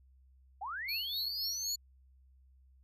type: linear sweep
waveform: sine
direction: up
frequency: 711 to 7040 Hz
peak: -37 dBFS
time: 0.61-1.76 s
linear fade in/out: 10 ms
type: tone with tremolo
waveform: square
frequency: 4369 Hz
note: C#8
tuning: 26 cents flat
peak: -35 dBFS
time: 0.88-1.76 s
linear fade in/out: 10 ms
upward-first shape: sine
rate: 3.9 Hz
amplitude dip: 60%
effects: added 65 Hz sine -60 dBFS peak until 2.83 s